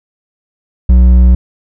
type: tone with hard clipping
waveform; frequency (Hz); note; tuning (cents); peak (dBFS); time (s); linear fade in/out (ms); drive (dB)
sine; 61.74; B1; 0; -4; 0.89-1.35; 5; 6
effects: none